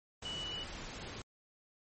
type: tone in noise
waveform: sine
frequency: 2950 Hz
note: F#7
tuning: 6 cents flat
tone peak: -39 dBFS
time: 0.25-0.64 s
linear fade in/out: 5 ms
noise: pink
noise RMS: -45 dBFS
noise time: 0.22-1.22 s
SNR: +3 dB
effects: MP3 32 kbps